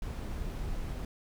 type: noise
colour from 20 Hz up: brown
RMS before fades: -36 dBFS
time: 0.02-1.05 s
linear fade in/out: 2 ms
effects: none